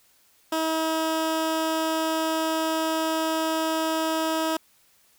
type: tone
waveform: 15% pulse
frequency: 320 Hz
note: D#4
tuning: 49 cents sharp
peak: -17 dBFS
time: 0.52-4.57 s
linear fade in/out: 5 ms
effects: white hiss -61 dBFS RMS until 5.18 s